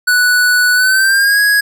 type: tone with pitch glide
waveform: square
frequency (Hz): 1480 to 1661.2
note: F#6 to G#6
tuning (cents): 0 to 0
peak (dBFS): -9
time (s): 0.07-1.61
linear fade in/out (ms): 10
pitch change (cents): +200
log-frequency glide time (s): 0.74-1.4
effects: none